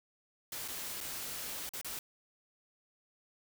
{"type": "noise with dropouts", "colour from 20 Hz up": "white", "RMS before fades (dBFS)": -41, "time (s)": [0.52, 1.99], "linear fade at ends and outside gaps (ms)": 2, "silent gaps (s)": [[0.679, 0.683], [1.005, 1.01], [1.692, 1.735], [1.814, 1.846]], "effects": []}